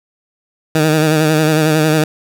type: tone with vibrato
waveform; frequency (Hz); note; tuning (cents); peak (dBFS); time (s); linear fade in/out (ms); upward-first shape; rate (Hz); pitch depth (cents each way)
15% pulse; 155.56; D#3; 0; -4; 0.75-2.04; 2; sine; 11; 43
effects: none